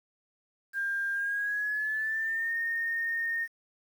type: tone with pitch glide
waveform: sine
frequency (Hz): 1600 to 1837.9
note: G6 to A#6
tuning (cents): +35 to -25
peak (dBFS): -28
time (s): 0.73-3.48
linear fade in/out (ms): 50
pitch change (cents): +240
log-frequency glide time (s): 1.13-2.53
effects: 9-bit